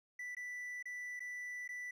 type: tone with dropouts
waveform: triangle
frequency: 1975.5 Hz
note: B6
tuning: in tune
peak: -40 dBFS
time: 0.19-1.91 s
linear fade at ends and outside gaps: 5 ms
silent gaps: 0.35-0.367 / 0.827-0.855 / 1.195-1.203 / 1.678-1.689 s
effects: none